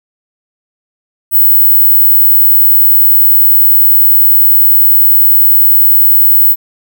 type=tone; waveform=sine; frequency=15990 Hz; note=B9; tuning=20 cents sharp; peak=-3 dBFS; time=1.31-6.56 s; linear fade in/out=50 ms; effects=none